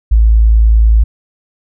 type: tone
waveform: sine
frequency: 55 Hz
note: A1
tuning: in tune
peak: -4 dBFS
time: 0.11-1.04 s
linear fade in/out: 10 ms
effects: none